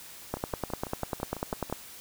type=two click trains; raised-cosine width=1 ms; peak=-24 / -15 dBFS; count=9 / 15; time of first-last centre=0.37-1.699 / 0.34-1.726 s; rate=6.02 / 10.1 Hz; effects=white hiss -47 dBFS RMS until 2 s